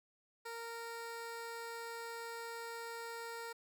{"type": "tone", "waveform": "15% pulse", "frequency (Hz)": 463, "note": "A#4", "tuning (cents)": -12, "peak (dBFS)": -37, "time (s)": [0.45, 3.53], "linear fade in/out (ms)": 10, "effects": []}